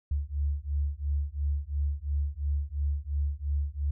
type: beating tone pair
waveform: sine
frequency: 70.6 / 73.5 Hz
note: C#2 / D2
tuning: +32 / +2 cents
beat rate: 2.9 Hz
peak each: -30 dBFS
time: 0.11-3.91 s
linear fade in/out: 5 ms
effects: none